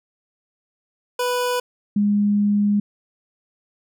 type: tone pair in turn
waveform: 25% pulse / sine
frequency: 493.8 / 205.4 Hz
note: B4 / G#3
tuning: 0 / -19 cents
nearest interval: octave + minor third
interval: 1519 cents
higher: first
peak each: -16 / -15 dBFS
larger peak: second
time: 1.19-1.6 / 1.96-2.8 s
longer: second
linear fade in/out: 5 ms
effects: none